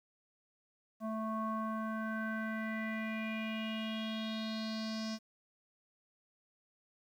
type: tone with low-pass filter sweep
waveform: square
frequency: 220 Hz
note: A3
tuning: in tune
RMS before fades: -38 dBFS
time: 1-5.19 s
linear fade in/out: 50 ms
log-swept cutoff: 910 to 5400 Hz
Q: 5.2
effects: 11-bit